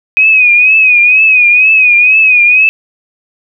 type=tone with vibrato; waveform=sine; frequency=2507 Hz; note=D#7; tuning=12 cents sharp; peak=-3 dBFS; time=0.17-2.69 s; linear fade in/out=0 ms; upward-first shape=triangle; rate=2.1 Hz; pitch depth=88 cents each way; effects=none